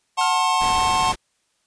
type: chord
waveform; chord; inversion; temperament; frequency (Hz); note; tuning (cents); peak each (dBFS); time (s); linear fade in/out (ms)
square; F# diminished; none; just; 740 / 888 / 1065.6; F#5 / A5 / C6; 0 / +16 / +31; -24 / -23 / -21; 0.17-1.13; 20
type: tone with exponential decay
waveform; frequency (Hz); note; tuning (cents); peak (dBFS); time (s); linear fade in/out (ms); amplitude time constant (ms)
sawtooth; 1400; F6; +4; -23; 0.21-0.67; 2; 100
type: noise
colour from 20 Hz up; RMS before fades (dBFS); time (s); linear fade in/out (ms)
pink; -30; 0.6-1.16; 20
effects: white hiss -68 dBFS RMS until 1.66 s + resampled to 22050 Hz